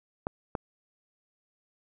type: clicks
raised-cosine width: 1 ms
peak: -16 dBFS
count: 2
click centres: 0.269 / 0.552 s
effects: none